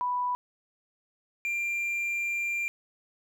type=tone pair in turn; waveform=sine / triangle; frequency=987.8 / 2380 Hz; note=B5 / D7; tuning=0 / +22 cents; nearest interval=octave + minor third; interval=1522 cents; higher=second; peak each=-26 dBFS; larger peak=neither; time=0.01-0.35 / 1.45-2.68 s; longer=second; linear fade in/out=0 ms; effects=none